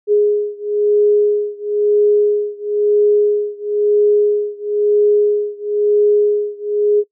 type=beating tone pair; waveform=sine; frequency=415.3 / 416.3 Hz; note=G#4 / G#4; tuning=0 / +4 cents; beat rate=1 Hz; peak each=-14 / -15 dBFS; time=0.07-7.04 s; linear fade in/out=50 ms; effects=noise-tail reverb RT60 0.1 s tail -22 dB re dry